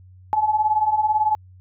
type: beating tone pair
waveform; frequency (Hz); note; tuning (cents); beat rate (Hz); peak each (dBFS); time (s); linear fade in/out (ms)
sine; 843 / 861; G#5 / A5; +26 / -38; 18; -22 / -18; 0.33-1.35; 0
effects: added 92 Hz sine -44 dBFS peak until 1.6 s